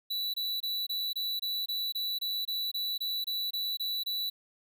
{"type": "tone bursts", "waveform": "square", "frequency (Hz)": 3951, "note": "B7", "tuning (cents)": 0, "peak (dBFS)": -31, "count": 16, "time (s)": [0.1, 4.3], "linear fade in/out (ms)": 10, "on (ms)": 240, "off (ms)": 24, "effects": []}